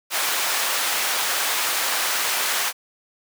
pink high-pass noise, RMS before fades -23 dBFS, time 0.1-2.73 s, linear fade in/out 50 ms, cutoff 920 Hz, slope 12 dB/octave, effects none

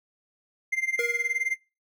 triangle tone with tremolo, 2093 Hz, C7, in tune, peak -20 dBFS, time 0.72-1.56 s, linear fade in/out 10 ms, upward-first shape sine, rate 19 Hz, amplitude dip 85%
square tone with exponential decay, 474.6 Hz, A#4, 31 cents sharp, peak -27 dBFS, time 0.99-1.55 s, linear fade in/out 2 ms, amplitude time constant 120 ms
effects noise-tail reverb RT60 0.3 s tail -25 dB re dry

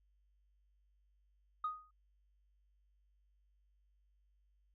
sine tone with exponential decay, 1244.5 Hz, D#6, in tune, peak -31 dBFS, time 1.64-1.91 s, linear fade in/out 5 ms, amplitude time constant 58 ms, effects tanh soft clip ceiling -30 dBFS + added 50 Hz sine -70 dBFS peak until 4.74 s

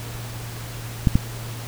clicks, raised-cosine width 5 ms, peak -3 dBFS, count 2, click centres 1.072 / 1.155 s, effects added 116 Hz sine -32 dBFS peak until 1.67 s + pink hiss -37 dBFS RMS until 1.67 s

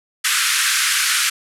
pink band-pass noise, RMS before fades -18 dBFS, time 0.24-1.3 s, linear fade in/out 10 ms, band 1300 to 12000 Hz, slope 48 dB/octave, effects none

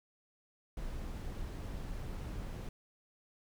brown noise, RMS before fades -41 dBFS, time 0.77-2.69 s, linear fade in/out 2 ms, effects none

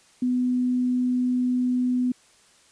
sine tone, 249.8 Hz, B3, 20 cents sharp, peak -20 dBFS, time 0.22-2.12 s, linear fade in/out 5 ms, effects white hiss -57 dBFS RMS until 2.71 s + resampled to 22050 Hz

